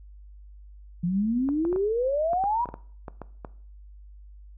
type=exponential sweep; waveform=sine; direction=up; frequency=168.6 to 987.8 Hz; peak=-22 dBFS; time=1.03-2.65 s; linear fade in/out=10 ms
type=clicks; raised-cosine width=1 ms; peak=-22 dBFS; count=12; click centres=1.489 / 1.651 / 1.728 / 1.761 / 2.333 / 2.439 / 2.657 / 2.689 / 2.741 / 3.082 / 3.217 / 3.448 s
effects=noise-tail reverb RT60 0.5 s tail -18 dB re dry + added 50 Hz sine -44 dBFS peak until 4.57 s